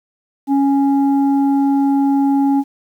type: tone pair together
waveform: sine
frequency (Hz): 277 / 830.6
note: C#4 / G#5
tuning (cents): -1 / 0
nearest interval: octave + perfect fifth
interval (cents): 1901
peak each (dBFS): -11 / -20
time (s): 0.47-2.64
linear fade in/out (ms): 50
effects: tanh soft clip ceiling -5 dBFS + 8-bit